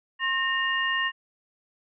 sine tone cluster, 1067 / 1839 / 2825 Hz, C6 / A#6 / F7, +34 / -24 / +19 cents, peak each -30 / -25 / -30 dBFS, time 0.19-1.12 s, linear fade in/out 50 ms, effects none

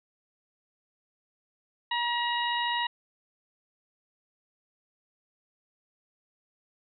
harmonic tone, 954 Hz, A#5, 40 cents sharp, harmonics 1 / 2 / 3 / 4, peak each -29 / -32 / -34 / -35 dBFS, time 1.91-2.87 s, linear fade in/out 5 ms, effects none

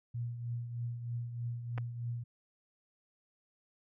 sine tone with tremolo, 119 Hz, A#2, 36 cents sharp, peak -33 dBFS, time 0.14-2.24 s, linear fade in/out 10 ms, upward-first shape triangle, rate 3.2 Hz, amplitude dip 60%
clicks, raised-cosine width 0.5 ms, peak -27 dBFS, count 2, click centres 1.778 / 1.782 s
effects none

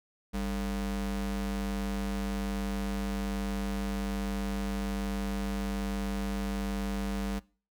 square ring-modulated tone, 124.5 Hz, B2, 14 cents sharp, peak -28 dBFS, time 0.33-7.4 s, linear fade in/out 20 ms, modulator 73.9 Hz, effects noise-tail reverb RT60 0.4 s tail -23 dB re dry

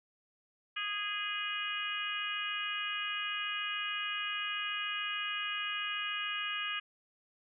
harmonic tone with a mistuned harmonic, 412.8 Hz, G#4, 10 cents flat, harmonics 3 / 4 / 5 / 6 / 7 / 8, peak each -41 / -40 / -44 / -40 / -38 / -50 dBFS, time 0.76-6.8 s, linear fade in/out 10 ms, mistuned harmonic 8, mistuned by -36 cents, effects none

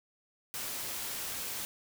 white noise, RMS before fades -38 dBFS, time 0.54-1.65 s, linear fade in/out 0 ms, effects none

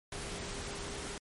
sine tone in noise, 402.3 Hz, G4, 45 cents sharp, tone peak -48 dBFS, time 0.12-1.18 s, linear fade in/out 2 ms, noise pink, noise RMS -41 dBFS, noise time 0.12-1.18 s, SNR -10 dB, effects MP3 48 kbps

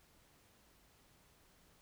silence, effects pink hiss -68 dBFS RMS until 1.81 s

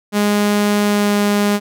sawtooth tone with pitch glide, 206.5 to 205.1 Hz, G#3 to G#3, -10 to -21 cents, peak -9 dBFS, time 0.12-1.6 s, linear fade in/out 50 ms, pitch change -11 cents, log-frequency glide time 0.82-1.16 s, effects none

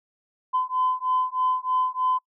sine beating tone pair, 1017 / 1020.2 Hz, C6 / C6, -50 / -44 cents, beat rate 3.2 Hz, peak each -24 dBFS, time 0.53-2.19 s, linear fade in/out 20 ms, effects noise-tail reverb RT60 0.1 s tail -25 dB re dry + tanh soft clip ceiling -14 dBFS

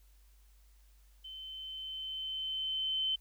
sine tone with level ramp, 3072 Hz, G7, 36 cents flat, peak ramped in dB -44 to -29 dBFS, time 1.24-3.16 s, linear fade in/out 10 ms, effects added 50 Hz sine -59 dBFS peak until 3.2 s + white hiss -71 dBFS RMS until 3.2 s

